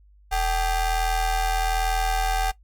45% pulse ring-modulated tone, 403.6 Hz, G#4, 49 cents flat, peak -18 dBFS, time 0.31-2.52 s, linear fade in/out 20 ms, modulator 363 Hz, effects noise-tail reverb RT60 0.1 s tail -17 dB re dry + added 50 Hz sine -51 dBFS peak until 2.63 s

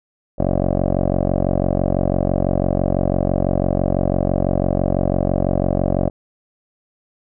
10% pulse tone with low-pass filter, 46 Hz, F#1, 9 cents flat, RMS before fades -18 dBFS, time 0.38-6.1 s, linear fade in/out 20 ms, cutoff 570 Hz, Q 4.3, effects none

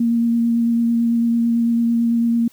sine tone with vibrato, 233.1 Hz, A#3, in tune, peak -14 dBFS, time 0-2.48 s, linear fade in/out 5 ms, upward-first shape sine, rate 9 Hz, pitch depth 13 cents each way, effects white hiss -53 dBFS RMS until 2.52 s

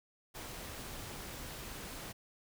pink noise with amplitude modulation, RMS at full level -44 dBFS, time 0.34-2.13 s, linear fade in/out 20 ms, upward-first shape sine, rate 275 Hz, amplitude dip 30%, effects none

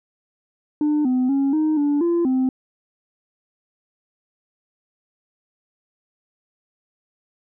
sine tone with pitch steps, 299.2 / 254.1 / 275.3 / 310.1 / 289.8 / 342.1 / 259.3 Hz, D4 / B3 / C#4 / D#4 / D4 / F4 / C4, +32 / +49 / -12 / -6 / -23 / -36 / -15 cents, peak -14 dBFS, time 0.81-2.49 s, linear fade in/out 2 ms, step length 240 ms, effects tanh soft clip ceiling -15 dBFS

